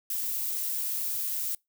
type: noise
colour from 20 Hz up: violet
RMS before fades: -31 dBFS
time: 0.1-1.55 s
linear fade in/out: 2 ms
effects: noise-tail reverb RT60 0.2 s tail -26 dB re dry